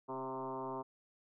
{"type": "tone with frequency modulation", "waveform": "sine", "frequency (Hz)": 657, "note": "E5", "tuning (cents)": -6, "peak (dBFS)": -38, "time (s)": [0.08, 0.83], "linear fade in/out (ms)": 20, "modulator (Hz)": 131, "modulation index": 3.3, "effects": []}